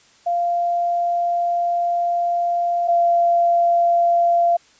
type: tone pair in turn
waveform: sine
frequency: 694 / 688.8 Hz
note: F5 / F5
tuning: -11 / -24 cents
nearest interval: unison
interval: 13 cents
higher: first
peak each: -17 / -13 dBFS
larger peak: second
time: 0.26-2.88 / 2.88-4.57 s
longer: first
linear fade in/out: 10 ms
effects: white hiss -53 dBFS RMS until 4.79 s + resampled to 16000 Hz